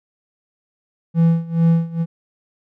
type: tone with tremolo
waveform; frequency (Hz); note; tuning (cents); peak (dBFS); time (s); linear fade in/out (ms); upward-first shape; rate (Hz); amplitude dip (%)
triangle; 166.1; E3; +13; -8; 1.14-2.06; 50; sine; 2.3; 90
effects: none